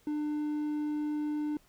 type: tone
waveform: triangle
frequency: 299.3 Hz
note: D4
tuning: 33 cents sharp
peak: -28 dBFS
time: 0.07-1.57 s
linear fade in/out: 2 ms
effects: pink hiss -65 dBFS RMS until 1.68 s